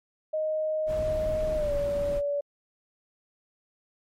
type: tone with pitch glide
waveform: sine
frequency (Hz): 622.3 to 574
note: D#5 to D5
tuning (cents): 0 to -40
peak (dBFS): -25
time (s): 0.33-2.41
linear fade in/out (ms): 10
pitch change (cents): -140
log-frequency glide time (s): 1.55-1.73
type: noise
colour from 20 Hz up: brown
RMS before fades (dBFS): -34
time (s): 0.86-2.22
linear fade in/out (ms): 50
effects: MP3 64 kbps